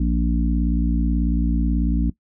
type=harmonic tone; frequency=58.27 Hz; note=A#1; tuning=in tune; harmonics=1 / 3 / 4 / 5; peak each=-19 / -24 / -25 / -26 dBFS; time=0-2.1 s; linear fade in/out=5 ms; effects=noise-tail reverb RT60 0.1 s tail -19 dB re dry